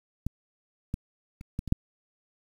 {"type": "clicks", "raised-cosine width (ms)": 5, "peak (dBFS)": [-17, -17, -30, -18, -24, -8], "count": 6, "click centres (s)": [0.266, 0.941, 1.411, 1.591, 1.677, 1.724], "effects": ["8-bit"]}